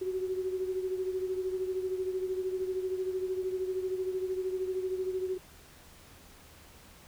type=beating tone pair; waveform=sine; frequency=371.5 / 384.5 Hz; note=F#4 / G4; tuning=+7 / -33 cents; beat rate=13 Hz; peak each=-31 / -38 dBFS; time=0.01-5.38 s; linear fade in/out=10 ms; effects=added 77 Hz sine -61 dBFS peak until 7.07 s + pink hiss -55 dBFS RMS until 7.07 s